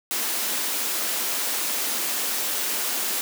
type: high-pass noise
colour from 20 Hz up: white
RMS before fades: -26 dBFS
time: 0.11-3.21 s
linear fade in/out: 0 ms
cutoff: 210 Hz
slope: 48 dB/octave
effects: none